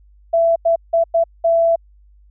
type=tone bursts at uneven times; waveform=sine; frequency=667 Hz; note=E5; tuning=20 cents sharp; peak=-11 dBFS; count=5; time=0.33-0.56 / 0.65-0.76 / 0.93-1.04 / 1.14-1.24 / 1.44-1.76 s; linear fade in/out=10 ms; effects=added 50 Hz sine -46 dBFS peak until 2.3 s

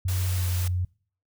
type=tone with pitch glide; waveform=sine; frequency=91.7 to 90.12 Hz; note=F#2 to F#2; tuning=-15 to -45 cents; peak=-23 dBFS; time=0.05-0.85 s; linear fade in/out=5 ms; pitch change=-30 cents; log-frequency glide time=0.19-0.49 s
type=noise; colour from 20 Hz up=white; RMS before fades=-36 dBFS; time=0.08-0.68 s; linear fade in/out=5 ms
effects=noise-tail reverb RT60 0.5 s tail -25 dB re dry

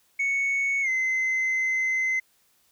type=tone with pitch glide; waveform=sine; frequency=2217 to 2057 Hz; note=C#7 to C7; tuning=0 to -30 cents; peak=-20 dBFS; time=0.19-2.2 s; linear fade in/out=10 ms; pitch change=-130 cents; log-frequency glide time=0.82-0.89 s; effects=tanh soft clip ceiling -21 dBFS + white hiss -65 dBFS RMS until 2.71 s

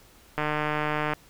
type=click train; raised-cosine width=0.5 ms; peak=-12 dBFS; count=115; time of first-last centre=0.38-1.135 s; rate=151 Hz; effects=pink hiss -55 dBFS RMS until 1.29 s

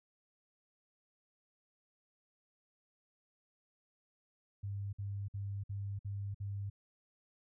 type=tone bursts; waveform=sine; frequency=100 Hz; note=G2; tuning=35 cents sharp; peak=-37 dBFS; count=6; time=4.63-6.7 s; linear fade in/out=10 ms; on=300 ms; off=54 ms; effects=none

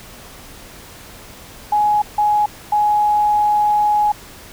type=tone bursts at uneven times; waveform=sine; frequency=837 Hz; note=G#5; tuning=13 cents sharp; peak=-12 dBFS; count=3; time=1.72-2.02 / 2.18-2.46 / 2.72-4.12 s; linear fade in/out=5 ms; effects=pink hiss -39 dBFS RMS until 4.52 s

